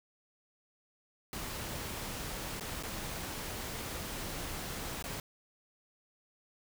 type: noise with dropouts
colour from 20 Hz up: pink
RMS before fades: -40 dBFS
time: 1.33-5.2 s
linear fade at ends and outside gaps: 1 ms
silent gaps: 2.598-2.608 / 2.827-2.834 / 5.025-5.04 s
effects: none